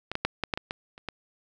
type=clicks; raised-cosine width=0.3 ms; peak=-16 / -12 / -8 / -11 / -10 / -15 / -15 / -29 / -17 dBFS; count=9; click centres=0.116 / 0.154 / 0.25 / 0.437 / 0.538 / 0.575 / 0.709 / 0.979 / 1.087 s; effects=none